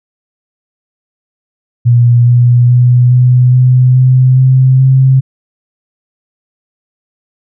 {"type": "tone with pitch steps", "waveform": "sine", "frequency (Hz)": [120, 121.68, 123.37, 125.1, 126.84, 128.61, 130.41, 132.23], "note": ["B2", "B2", "B2", "B2", "B2", "C3", "C3", "C3"], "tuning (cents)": [-49, -25, -1, 23, 47, -29, -5, 19], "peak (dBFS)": -3, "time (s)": [1.85, 5.21], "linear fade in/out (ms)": 20, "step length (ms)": 420, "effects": []}